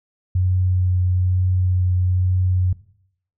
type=tone with vibrato; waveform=sine; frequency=91.4 Hz; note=F#2; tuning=21 cents flat; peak=-15 dBFS; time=0.35-2.73 s; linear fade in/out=5 ms; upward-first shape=triangle; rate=1.1 Hz; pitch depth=13 cents each way; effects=noise-tail reverb RT60 0.7 s tail -18 dB re dry